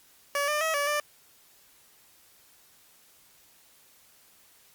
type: tone with pitch steps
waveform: 15% pulse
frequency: 570 / 599 / 641 / 574 / 592 Hz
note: C#5 / D5 / E5 / D5 / D5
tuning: +48 / +34 / -49 / -40 / +14 cents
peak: -19 dBFS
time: 0.35-1 s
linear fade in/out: 2 ms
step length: 130 ms
effects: white hiss -59 dBFS RMS until 4.74 s + Opus 48 kbps